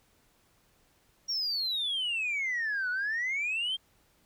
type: exponential two-way sweep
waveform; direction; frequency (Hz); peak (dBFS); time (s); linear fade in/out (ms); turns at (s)
sine; down then up; 5660 to 1448 to 3225; -27; 1.28-3.77; 20; 2.9
effects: tanh soft clip ceiling -26 dBFS + pink hiss -67 dBFS RMS until 4.25 s